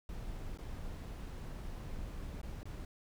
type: noise with dropouts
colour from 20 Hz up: brown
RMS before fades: -43 dBFS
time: 0.09-2.85 s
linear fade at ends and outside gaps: 1 ms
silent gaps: 0.575-0.586 / 2.415-2.43 / 2.631-2.655 s
effects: none